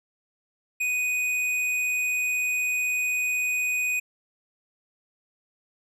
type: tone with hard clipping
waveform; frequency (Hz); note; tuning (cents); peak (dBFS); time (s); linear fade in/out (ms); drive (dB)
triangle; 2489; D#7; 0; -25; 0.8-4; 10; 13
effects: none